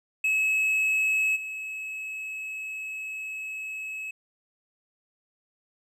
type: tone with level steps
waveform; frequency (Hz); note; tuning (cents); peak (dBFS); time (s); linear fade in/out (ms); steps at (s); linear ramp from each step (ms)
triangle; 2578; E7; -39; -20 / -31; 0.24-4.11; 5; 1.35; 20
effects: none